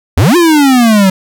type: exponential two-way sweep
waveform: square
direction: up then down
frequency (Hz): 73.42 to 359.4 to 185.5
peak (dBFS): -5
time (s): 0.17-1.1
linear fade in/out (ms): 5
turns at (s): 0.36
effects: none